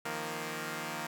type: chord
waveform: 5% pulse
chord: Eb suspended second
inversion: none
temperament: equal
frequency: 155.56 / 174.61 / 233.1 Hz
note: Eb3 / F3 / Bb3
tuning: 0 / 0 / 0 cents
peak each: -29 / -31 / -28 dBFS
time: 0.05-1.07 s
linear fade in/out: 5 ms
effects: none